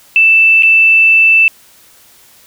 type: tone with dropouts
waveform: sine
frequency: 2650 Hz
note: E7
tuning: 9 cents sharp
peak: -4 dBFS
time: 0.16-1.48 s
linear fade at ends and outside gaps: 1 ms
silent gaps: 0.624-0.632 s
effects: white hiss -44 dBFS RMS until 2.46 s